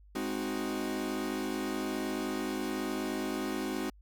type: chord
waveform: 40% pulse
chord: Ab dominant seventh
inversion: none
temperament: equal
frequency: 207.7 / 261.6 / 311.1 / 370 Hz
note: Ab3 / C4 / Eb4 / Gb4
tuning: 0 / 0 / 0 / 0 cents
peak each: -39 / -36 / -37 / -37 dBFS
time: 0.15-3.9 s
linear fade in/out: 5 ms
effects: added 50 Hz sine -54 dBFS peak until 4.01 s